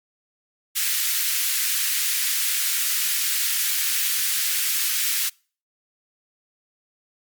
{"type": "high-pass noise", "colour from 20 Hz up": "white", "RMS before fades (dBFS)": -23, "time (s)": [0.75, 5.3], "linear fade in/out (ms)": 20, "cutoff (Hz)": 1600, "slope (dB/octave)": 24, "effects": ["noise-tail reverb RT60 0.4 s tail -26 dB re dry", "Opus 48 kbps"]}